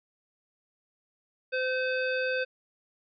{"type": "harmonic tone", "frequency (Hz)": 514, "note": "C5", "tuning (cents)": -31, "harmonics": [1, 3, 5, 7, 9], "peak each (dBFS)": [-29, -31, -35, -44, -44], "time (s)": [1.52, 2.45], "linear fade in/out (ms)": 20, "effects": []}